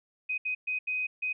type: tone bursts at uneven times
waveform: sine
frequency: 2508 Hz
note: D#7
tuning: 13 cents sharp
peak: -28 dBFS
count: 5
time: 0.29-0.38 / 0.45-0.55 / 0.67-0.79 / 0.87-1.07 / 1.22-1.33 s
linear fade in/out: 10 ms
effects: none